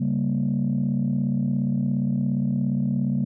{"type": "chord", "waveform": "sine", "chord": "G diminished", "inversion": "second", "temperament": "equal", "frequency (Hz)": [138.59, 196, 233.1], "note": ["Db3", "G3", "Bb3"], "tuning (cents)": [0, 0, 0], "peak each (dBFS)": -24, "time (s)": [0, 3.25], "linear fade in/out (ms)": 10, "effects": ["tanh soft clip ceiling -15 dBFS"]}